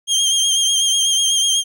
25% pulse tone with vibrato, 3200 Hz, G7, 35 cents sharp, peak -10 dBFS, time 0.07-1.64 s, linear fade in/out 50 ms, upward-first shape sine, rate 8.1 Hz, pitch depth 33 cents each way, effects none

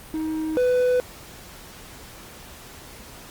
triangle tone pair in turn, 314.7 / 498.5 Hz, D#4 / B4, +20 / +16 cents, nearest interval minor sixth, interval 796 cents, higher second, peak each -22 / -15 dBFS, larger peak second, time 0.14-0.57 / 0.57-1 s, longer neither, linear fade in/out 0 ms, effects pink hiss -43 dBFS RMS until 3.3 s + Opus 32 kbps

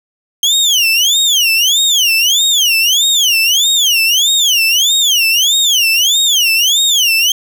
30% pulse tone with vibrato, 3146 Hz, G7, 6 cents sharp, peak -6 dBFS, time 0.43-7.32 s, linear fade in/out 2 ms, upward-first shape sine, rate 1.6 Hz, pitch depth 300 cents each way, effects 7-bit

